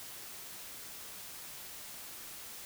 silence, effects white hiss -47 dBFS RMS until 2.65 s

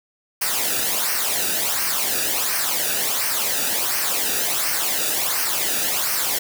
white noise with flanger, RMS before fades -22 dBFS, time 0.41-6.39 s, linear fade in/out 10 ms, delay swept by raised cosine 0.27 to 0.96 ms, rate 1.4 Hz, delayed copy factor -0.65, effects none

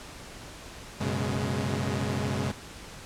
sawtooth tone cluster, 94.2 / 124 / 137.6 / 209.4 Hz, F#2 / B2 / C#3 / G#3, +32 / +7 / -12 / +15 cents, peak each -29 dBFS, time 1-2.52 s, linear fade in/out 10 ms, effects pink hiss -44 dBFS RMS until 3.05 s + low-pass 9000 Hz 12 dB/octave

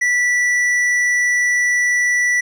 triangle tone with hard clipping, 1961 Hz, B6, 13 cents flat, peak -15 dBFS, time 0.01-2.41 s, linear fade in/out 10 ms, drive 10 dB, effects none

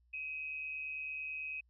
sine tone with amplitude modulation, 2532 Hz, D#7, 30 cents sharp, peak -36 dBFS, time 0.13-1.61 s, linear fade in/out 10 ms, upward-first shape sine, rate 149 Hz, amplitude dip 55%, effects added 60 Hz sine -67 dBFS peak until 1.69 s

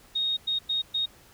sine tone bursts at uneven times, 3729 Hz, A#7, in tune, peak -24 dBFS, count 4, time 0.15-0.37 / 0.47-0.59 / 0.69-0.82 / 0.94-1.06 s, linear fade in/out 10 ms, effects pink hiss -55 dBFS RMS until 1.33 s

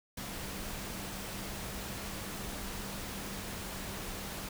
sine tone in noise, 196 Hz, G3, in tune, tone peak -48 dBFS, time 0.17-4.49 s, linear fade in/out 5 ms, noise pink, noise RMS -41 dBFS, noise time 0.17-4.49 s, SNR -10 dB, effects none

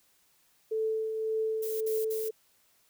sine tone with tremolo, 440 Hz, A4, in tune, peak -26 dBFS, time 0.71-2.31 s, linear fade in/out 10 ms, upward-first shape triangle, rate 1.8 Hz, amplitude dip 45%
violet noise bursts, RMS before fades -40 dBFS, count 3, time 1.62-2.29 s, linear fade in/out 10 ms, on 190 ms, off 50 ms
effects white hiss -67 dBFS RMS until 2.89 s

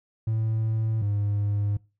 triangle tone pair in turn, 110.8 / 102.54 Hz, A2 / G#2, +13 / -22 cents, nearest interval minor second, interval 135 cents, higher first, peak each -20 dBFS, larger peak neither, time 0.27-1.02 / 1.02-1.77 s, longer neither, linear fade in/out 5 ms, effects noise-tail reverb RT60 0.3 s tail -24 dB re dry + tanh soft clip ceiling -16 dBFS

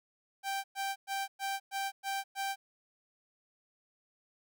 sawtooth tone bursts, 784 Hz, G5, in tune, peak -29 dBFS, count 7, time 0.43-2.56 s, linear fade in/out 50 ms, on 210 ms, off 110 ms, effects none

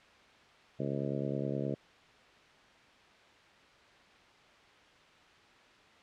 harmonic tone, 69.6 Hz, C#2, 8 cents sharp, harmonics 2 / 3 / 4 / 5 / 6 / 7 / 8 / 9, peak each -37 / -39 / -40 / -41 / -42 / -42 / -43 / -44 dBFS, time 0.79-1.75 s, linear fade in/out 10 ms, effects white hiss -59 dBFS RMS until 6.02 s + low-pass 3000 Hz 12 dB/octave

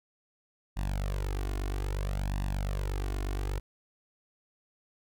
sawtooth tone with flanger, 48.46 Hz, G1, 19 cents flat, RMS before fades -32 dBFS, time 0.76-3.6 s, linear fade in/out 20 ms, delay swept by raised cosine 1.1 to 2.8 ms, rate 0.61 Hz, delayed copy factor +1, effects none

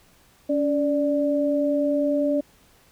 sine tone pair together, 282.7 / 587.3 Hz, C#4 / D5, +34 / 0 cents, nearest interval octave + minor second, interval 1266 cents, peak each -22 dBFS, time 0.49-2.41 s, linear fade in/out 10 ms, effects pink hiss -57 dBFS RMS until 2.91 s

